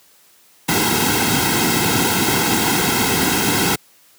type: noise with comb filter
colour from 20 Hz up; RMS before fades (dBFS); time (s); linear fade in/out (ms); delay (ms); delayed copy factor
pink; -17; 0.68-3.76; 10; 1.7; -0.8
effects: white hiss -52 dBFS RMS until 4.18 s + high-pass 100 Hz 12 dB/octave